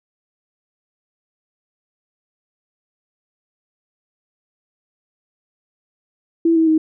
sine tone with pitch steps, 331.6 / 323.5 / 315.5 Hz, E4 / E4 / D#4, +10 / -32 / +24 cents, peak -11 dBFS, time 6.45-6.78 s, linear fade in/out 5 ms, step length 110 ms, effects none

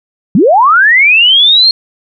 sine linear sweep, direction up, 155.56 to 4300 Hz, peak -3 dBFS, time 0.35-1.71 s, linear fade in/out 2 ms, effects none

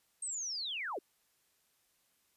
sine linear sweep, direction down, 8520 to 293.7 Hz, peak -36 dBFS, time 0.22-0.99 s, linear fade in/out 5 ms, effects white hiss -74 dBFS RMS until 2.36 s + resampled to 32000 Hz

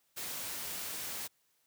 white noise, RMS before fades -40 dBFS, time 0.16-1.28 s, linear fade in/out 20 ms, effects white hiss -74 dBFS RMS until 1.66 s + high-pass 60 Hz 12 dB/octave

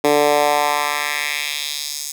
10% pulse tone with high-pass filter sweep, 146.83 Hz, D3, in tune, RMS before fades -19 dBFS, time 0.04-2.12 s, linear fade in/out 5 ms, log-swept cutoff 360 to 6700 Hz, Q 1.7, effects none

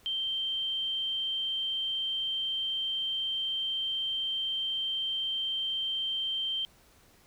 sine tone, 3136 Hz, G7, in tune, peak -29 dBFS, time 0.06-6.65 s, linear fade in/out 0 ms, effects pink hiss -61 dBFS RMS until 7.26 s

